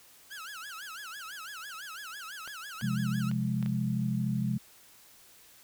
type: tone with vibrato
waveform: sawtooth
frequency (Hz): 1470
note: F#6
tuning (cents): -12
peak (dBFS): -37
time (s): 0.3-3.31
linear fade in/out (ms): 20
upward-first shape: sine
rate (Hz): 6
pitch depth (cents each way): 250
type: clicks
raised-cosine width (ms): 0.3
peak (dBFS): -28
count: 5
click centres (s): 2.476 / 2.812 / 3.314 / 3.627 / 3.661
type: chord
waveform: sine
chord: F minor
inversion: second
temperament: equal with one note detuned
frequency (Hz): 130.36 / 174.61 / 207.7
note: C3 / F3 / Ab3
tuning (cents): -6 / 0 / 0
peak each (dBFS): -31 / -34 / -31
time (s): 2.82-4.58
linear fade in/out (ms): 10
effects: white hiss -57 dBFS RMS until 5.63 s